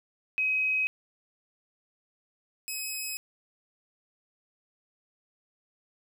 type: tone pair in turn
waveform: sine / 10% pulse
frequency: 2534 / 2549 Hz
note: D#7 / D#7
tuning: +31 / +41 cents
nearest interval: unison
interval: 10 cents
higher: second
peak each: -24 dBFS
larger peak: neither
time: 0.38-0.87 / 2.68-3.17 s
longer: neither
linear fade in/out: 0 ms
effects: 10-bit